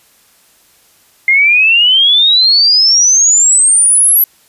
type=exponential sweep; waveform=sine; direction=up; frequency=2093 to 11840 Hz; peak=-5 dBFS; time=1.28-4.24 s; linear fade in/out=2 ms; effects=white hiss -49 dBFS RMS until 4.48 s + resampled to 32000 Hz